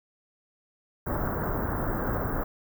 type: band-stop noise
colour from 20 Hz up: pink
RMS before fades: -29 dBFS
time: 1.06-2.44 s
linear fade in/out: 10 ms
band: 1600 to 16000 Hz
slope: 48 dB/octave
effects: none